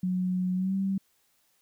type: tone with pitch glide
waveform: sine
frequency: 183.1 to 193.65 Hz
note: F#3 to G3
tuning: -18 to -21 cents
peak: -25 dBFS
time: 0.03-0.98 s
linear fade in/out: 5 ms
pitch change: +97 cents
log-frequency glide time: 0.55-0.75 s
effects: white hiss -69 dBFS RMS until 1.61 s